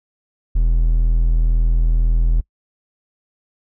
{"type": "tone", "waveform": "triangle", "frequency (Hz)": 41, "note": "E1", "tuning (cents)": -9, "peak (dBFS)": -10, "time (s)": [0.55, 2.41], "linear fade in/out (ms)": 10, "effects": ["noise-tail reverb RT60 0.1 s tail -24 dB re dry"]}